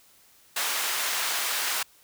pink high-pass noise, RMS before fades -28 dBFS, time 0.56-1.83 s, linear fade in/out 5 ms, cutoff 1100 Hz, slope 12 dB/octave, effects white hiss -58 dBFS RMS until 2.03 s

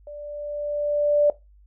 sine tone with level ramp, 587.3 Hz, D5, in tune, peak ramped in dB -35 to -13 dBFS, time 0.07-1.3 s, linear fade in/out 2 ms, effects noise-tail reverb RT60 0.2 s tail -18 dB re dry + added 50 Hz sine -50 dBFS peak until 1.66 s

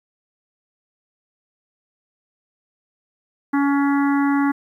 harmonic tone, 281.4 Hz, C#4, 26 cents sharp, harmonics 1 / 3 / 4 / 5 / 6 / 7, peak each -16 / -26 / -28 / -30 / -32 / -33 dBFS, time 3.53-4.52 s, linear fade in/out 10 ms, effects 9-bit

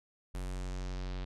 square tone with low-pass filter sweep, 46 Hz, F#1, 9 cents flat, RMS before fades -38 dBFS, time 0.34-1.25 s, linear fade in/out 10 ms, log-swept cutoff 11000 to 3900 Hz, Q 1.8, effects none

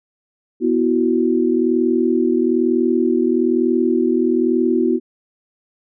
sine chord, B suspended fourth, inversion none, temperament just, 246.9 / 329.3 / 370.4 Hz, B3 / E4 / F#4, 0 / -2 / +2 cents, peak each -18 dBFS, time 0.6-5 s, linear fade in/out 50 ms, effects none

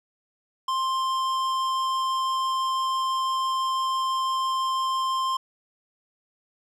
triangle tone with tanh clipping, 1051 Hz, C6, 7 cents sharp, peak -25 dBFS, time 0.68-5.37 s, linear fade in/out 5 ms, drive 18 dB, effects none

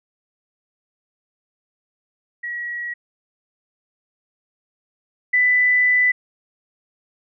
sine tone pair in turn, 1916 / 1991.4 Hz, A#6 / B6, +47 / +14 cents, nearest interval minor second, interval 67 cents, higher second, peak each -25 / -13 dBFS, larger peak second, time 2.43-2.94 / 5.33-6.12 s, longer second, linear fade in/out 10 ms, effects none

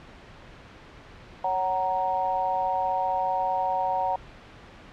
sine chord, F# major, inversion second, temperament equal with one note detuned, 554.4 / 748.2 / 932.3 Hz, C#5 / F#5 / A#5, 0 / +19 / 0 cents, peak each -32 / -26 / -27 dBFS, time 1.44-4.16 s, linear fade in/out 5 ms, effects pink hiss -47 dBFS RMS until 4.92 s + low-pass 3000 Hz 12 dB/octave

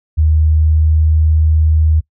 sine tone with pitch glide, 77.78 to 78.41 Hz, D#2 to D#2, 0 to +14 cents, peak -8 dBFS, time 0.17-2.01 s, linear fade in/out 20 ms, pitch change +14 cents, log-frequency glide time 0.33-1.16 s, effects noise-tail reverb RT60 0.1 s tail -21 dB re dry

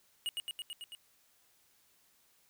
square tone with echo, 2886 Hz, F#7, 44 cents flat, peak -33 dBFS, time 0.26-0.29 s, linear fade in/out 0 ms, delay 110 ms, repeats 6, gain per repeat -2 dB, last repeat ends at 0.95 s, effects white hiss -69 dBFS RMS until 2.49 s

